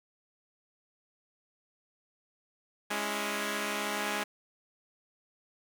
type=chord; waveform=5% pulse; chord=C# minor; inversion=second; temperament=equal; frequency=207.7 / 277.2 / 329.6 Hz; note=G#3 / C#4 / E4; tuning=0 / 0 / 0 cents; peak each=-22 / -26 / -27 dBFS; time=2.9-4.24 s; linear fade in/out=10 ms; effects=none